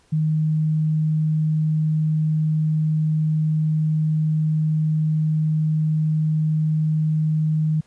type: tone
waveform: sine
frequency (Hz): 155.56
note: D#3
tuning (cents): 0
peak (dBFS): -17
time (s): 0.12-7.81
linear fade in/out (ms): 10
effects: pink hiss -59 dBFS RMS until 7.86 s + resampled to 22050 Hz